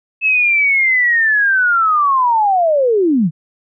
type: linear sweep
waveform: sine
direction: down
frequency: 2615 to 142.6 Hz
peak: -10 dBFS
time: 0.21-3.31 s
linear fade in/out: 50 ms
effects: none